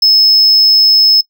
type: tone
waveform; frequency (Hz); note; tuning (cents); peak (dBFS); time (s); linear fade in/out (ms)
triangle; 5200; E8; -24; -4; 0.02-1.21; 5
effects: noise-tail reverb RT60 0.1 s tail -20 dB re dry